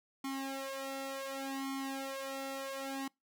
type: tone with flanger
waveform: sawtooth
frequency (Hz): 270.6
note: C#4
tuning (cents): -42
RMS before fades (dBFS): -40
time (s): 0.24-3.08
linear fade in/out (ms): 5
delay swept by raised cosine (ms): 0.92 to 2.22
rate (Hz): 0.68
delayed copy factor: +0.95
effects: noise-tail reverb RT60 0.2 s tail -25 dB re dry